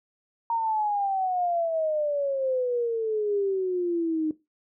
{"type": "exponential sweep", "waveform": "sine", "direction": "down", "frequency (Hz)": [932.3, 307.3], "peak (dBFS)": -23, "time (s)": [0.5, 4.31], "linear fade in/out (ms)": 2, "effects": ["noise-tail reverb RT60 0.2 s tail -17 dB re dry"]}